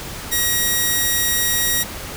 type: tone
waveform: 5% pulse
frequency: 1900 Hz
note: A#6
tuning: 33 cents sharp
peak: -6 dBFS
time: 0.31-1.84 s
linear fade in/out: 20 ms
effects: pink hiss -31 dBFS RMS until 2.16 s